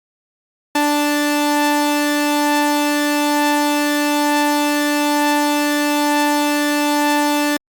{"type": "tone pair together", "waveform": "sawtooth", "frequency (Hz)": [293.7, 880], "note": ["D4", "A5"], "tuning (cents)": [0, 0], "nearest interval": "octave + perfect fifth", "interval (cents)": 1900, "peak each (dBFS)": [-12, -16], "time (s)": [0.75, 7.57], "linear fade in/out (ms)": 5, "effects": ["Opus 48 kbps"]}